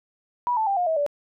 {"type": "tone with pitch steps", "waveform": "sine", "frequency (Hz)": [974, 877.8, 791.1, 713, 642.6, 579.1], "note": ["B5", "A5", "G5", "F5", "E5", "D5"], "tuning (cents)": [-24, -4, 16, 36, -44, -24], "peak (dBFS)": -20, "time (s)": [0.47, 1.064], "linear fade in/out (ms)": 0, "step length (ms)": 99, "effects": []}